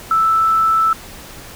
sine tone, 1318.5 Hz, E6, in tune, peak -11 dBFS, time 0.11-0.93 s, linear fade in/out 2 ms, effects pink hiss -36 dBFS RMS until 1.55 s

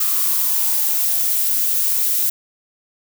violet noise with high-pass filter sweep, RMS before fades -18 dBFS, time 0-2.3 s, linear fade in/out 5 ms, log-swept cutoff 1200 to 420 Hz, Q 7.3, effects none

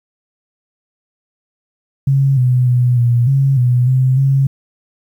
sine tone with pitch steps, 136.8 / 125.7 / 123.7 / 119.9 / 136.5 / 123.6 / 129.7 / 136.1 Hz, C#3 / B2 / B2 / A#2 / C#3 / B2 / C3 / C#3, -23 / +31 / +3 / +49 / -26 / +2 / -15 / -31 cents, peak -9 dBFS, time 2.07-4.47 s, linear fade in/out 5 ms, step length 300 ms, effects 8-bit

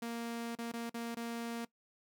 sawtooth tone with dropouts, 233.1 Hz, A#3, in tune, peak -34 dBFS, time 0.02-1.65 s, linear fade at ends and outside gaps 5 ms, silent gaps 0.553-0.586 / 0.718-0.736 / 0.897-0.942 / 1.148-1.168 s, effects noise-tail reverb RT60 0.1 s tail -20 dB re dry

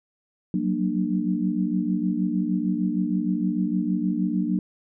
sine tone cluster, 182.8 / 189.3 / 233.3 / 298.7 Hz, F#3 / F#3 / A#3 / D4, -21 / +40 / +2 / +29 cents, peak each -27 dBFS, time 0.54-4.59 s, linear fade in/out 2 ms, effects none

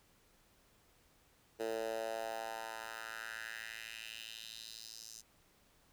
10% pulse tone with high-pass filter sweep, 112.3 Hz, A2, 36 cents sharp, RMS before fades -44 dBFS, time 1.59-5.22 s, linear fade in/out 20 ms, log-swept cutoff 420 to 6100 Hz, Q 2.9, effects pink hiss -69 dBFS RMS until 5.92 s

